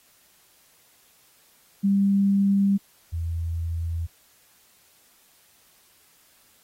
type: tone pair in turn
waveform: sine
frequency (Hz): 198.1 / 83.29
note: G3 / E2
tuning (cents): +18 / +18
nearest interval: octave + minor third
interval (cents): 1500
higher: first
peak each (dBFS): -17 / -25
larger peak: first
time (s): 1.83-2.78 / 3.12-4.07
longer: neither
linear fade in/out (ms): 20
effects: white hiss -59 dBFS RMS until 6.63 s + AAC 48 kbps